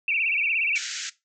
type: tone with vibrato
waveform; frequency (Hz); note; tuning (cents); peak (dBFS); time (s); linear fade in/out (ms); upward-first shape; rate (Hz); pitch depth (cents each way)
sine; 2495; D#7; +4; -21; 0.08-0.78; 2; sine; 17; 170
type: band-pass noise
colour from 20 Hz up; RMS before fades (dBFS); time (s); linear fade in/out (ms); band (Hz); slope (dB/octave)
white; -33; 0.75-1.1; 10; 1400 to 7400; 96
effects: noise-tail reverb RT60 0.2 s tail -17 dB re dry